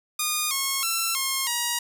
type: tone with pitch steps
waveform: 5% pulse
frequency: 1223 / 1088 / 1344 / 1073 / 953 Hz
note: D#6 / C#6 / E6 / C6 / A#5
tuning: -30 / -33 / +33 / +43 / +38 cents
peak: -12 dBFS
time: 0.19-1.79 s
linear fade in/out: 5 ms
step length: 320 ms
effects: none